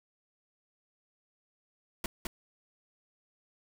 pink noise with echo, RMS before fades -34 dBFS, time 2.04-2.06 s, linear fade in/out 2 ms, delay 210 ms, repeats 1, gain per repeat -2 dB, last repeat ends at 2.27 s, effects none

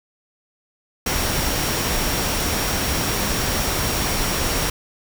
sine tone in noise, 5600 Hz, F8, 4 cents sharp, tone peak -31 dBFS, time 1.06-4.7 s, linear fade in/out 5 ms, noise pink, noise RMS -22 dBFS, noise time 1.06-4.7 s, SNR -12 dB, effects none

